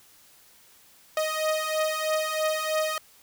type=beating tone pair; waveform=sawtooth; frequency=622.3 / 625.4 Hz; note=D#5 / D#5; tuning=0 / +9 cents; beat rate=3.1 Hz; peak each=-25 / -23 dBFS; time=1.17-2.98 s; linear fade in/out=2 ms; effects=white hiss -56 dBFS RMS until 3.22 s